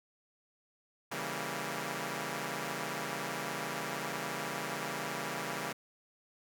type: chord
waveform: 5% pulse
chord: C# diminished seventh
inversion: none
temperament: equal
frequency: 138.59 / 164.81 / 196 / 233.1 Hz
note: C#3 / E3 / G3 / Bb3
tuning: 0 / 0 / 0 / 0 cents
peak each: -30 dBFS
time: 1.11-5.73 s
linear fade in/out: 10 ms
effects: none